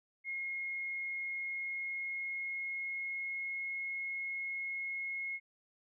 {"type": "tone with pitch glide", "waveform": "sine", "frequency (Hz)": [2153, 2165], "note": ["C7", "C#7"], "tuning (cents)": [49, -41], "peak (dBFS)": -36, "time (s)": [0.24, 5.4], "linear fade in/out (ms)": 50, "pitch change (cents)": 10, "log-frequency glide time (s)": [1.28, 3.76], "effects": []}